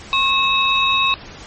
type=tone cluster; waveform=sine; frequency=1085 / 2600 / 3790 Hz; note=C#6 / E7 / A#7; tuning=-37 / -24 / +28 cents; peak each=-18 dBFS; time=0.13-1.14 s; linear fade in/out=0 ms; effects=pink hiss -37 dBFS RMS until 1.46 s + MP3 32 kbps